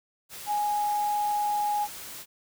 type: tone in noise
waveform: sine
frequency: 830.6 Hz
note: G#5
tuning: in tune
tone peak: -24 dBFS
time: 0.46-1.88 s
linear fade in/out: 50 ms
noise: white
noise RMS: -41 dBFS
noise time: 0.29-2.26 s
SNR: +14 dB
effects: none